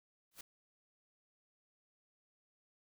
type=noise with exponential growth; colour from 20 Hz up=white; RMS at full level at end=-44 dBFS; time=0.31-0.41 s; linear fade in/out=5 ms; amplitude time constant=20 ms; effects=none